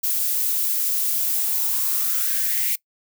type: noise with high-pass filter sweep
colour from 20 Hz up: violet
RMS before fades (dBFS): -22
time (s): 0.03-2.76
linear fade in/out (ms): 10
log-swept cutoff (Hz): 230 to 2200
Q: 5
effects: noise-tail reverb RT60 0.1 s tail -22 dB re dry